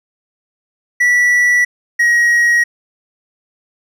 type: tone pair in turn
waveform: triangle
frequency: 1950 / 1895.6 Hz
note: B6 / A#6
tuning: -23 / +28 cents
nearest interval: unison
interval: 49 cents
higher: first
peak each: -7 dBFS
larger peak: neither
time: 1-1.65 / 1.99-2.64 s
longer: neither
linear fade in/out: 10 ms
effects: none